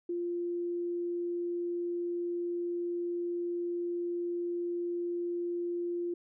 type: tone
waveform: sine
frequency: 347.7 Hz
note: F4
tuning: 8 cents flat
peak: -31 dBFS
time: 0.09-6.14 s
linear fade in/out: 5 ms
effects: none